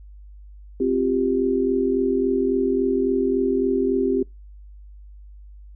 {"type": "chord", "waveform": "sine", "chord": "C suspended fourth", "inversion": "none", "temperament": "just", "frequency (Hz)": [261.6, 348.8, 392.4], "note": ["C4", "F4", "G4"], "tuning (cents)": [0, -2, 2], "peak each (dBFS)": [-22, -25, -21], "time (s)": [0.8, 4.23], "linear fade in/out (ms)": 5, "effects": ["noise-tail reverb RT60 0.2 s tail -25 dB re dry", "added 50 Hz sine -40 dBFS peak until 5.75 s"]}